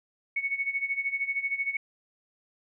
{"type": "tone with tremolo", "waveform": "sine", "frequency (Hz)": 2217, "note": "C#7", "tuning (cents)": 0, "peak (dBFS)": -24, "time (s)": [0.36, 1.77], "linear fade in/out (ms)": 5, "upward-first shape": "sine", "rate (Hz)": 13, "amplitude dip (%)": 80, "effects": []}